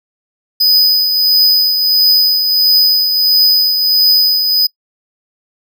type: tone with tremolo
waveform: square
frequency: 4994 Hz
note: D#8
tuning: 6 cents sharp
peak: -6 dBFS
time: 0.6-4.67 s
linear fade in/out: 10 ms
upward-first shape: triangle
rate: 1.5 Hz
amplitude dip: 50%
effects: noise-tail reverb RT60 0.1 s tail -25 dB re dry